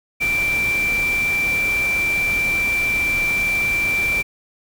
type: tone in noise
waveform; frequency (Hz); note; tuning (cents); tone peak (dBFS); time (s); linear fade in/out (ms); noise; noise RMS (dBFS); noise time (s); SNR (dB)
sine; 2348; D7; -1; -17; 0.2-4.23; 20; pink; -30; 0.2-4.23; +10
effects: none